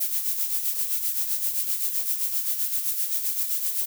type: noise with tremolo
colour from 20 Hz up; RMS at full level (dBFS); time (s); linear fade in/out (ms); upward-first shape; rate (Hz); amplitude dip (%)
violet; -24; 0-3.86; 10; sine; 7.7; 55
effects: none